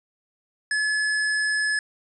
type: tone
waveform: square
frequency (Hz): 1711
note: A6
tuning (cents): -49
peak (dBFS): -22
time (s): 0.71-1.79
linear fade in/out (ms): 2
effects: resampled to 24000 Hz + 10-bit